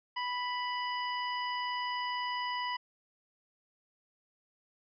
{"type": "harmonic tone", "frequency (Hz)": 987.8, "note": "B5", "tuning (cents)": 0, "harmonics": [1, 2, 3, 5], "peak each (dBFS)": [-34, -39, -41, -46], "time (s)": [0.16, 2.77], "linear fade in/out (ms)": 10, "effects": []}